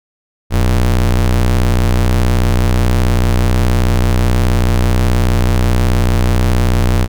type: ring-modulated tone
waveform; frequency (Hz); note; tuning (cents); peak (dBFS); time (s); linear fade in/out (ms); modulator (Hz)
square; 61.74; B1; 0; -7; 0.5-7.08; 50; 29.3
effects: none